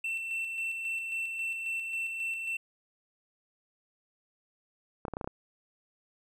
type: tone with tremolo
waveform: triangle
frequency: 2688 Hz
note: E7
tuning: 33 cents sharp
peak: -29 dBFS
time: 0.04-2.57 s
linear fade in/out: 5 ms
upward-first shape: square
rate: 3.7 Hz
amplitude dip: 35%
type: clicks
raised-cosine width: 1 ms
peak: -21 dBFS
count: 7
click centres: 5.052 / 5.082 / 5.137 / 5.169 / 5.212 / 5.244 / 5.275 s
effects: none